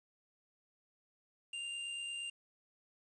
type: tone with amplitude modulation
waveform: square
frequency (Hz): 2794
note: F7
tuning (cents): 0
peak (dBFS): -39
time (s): 1.53-2.3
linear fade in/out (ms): 5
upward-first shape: sine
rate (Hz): 68.6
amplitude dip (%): 30
effects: resampled to 22050 Hz + 11-bit